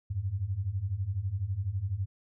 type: beating tone pair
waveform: sine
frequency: 89.6 / 101.6 Hz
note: F2 / G#2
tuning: +45 / -38 cents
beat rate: 12 Hz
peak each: -34 / -31 dBFS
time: 0.1-2.06 s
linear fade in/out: 10 ms
effects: none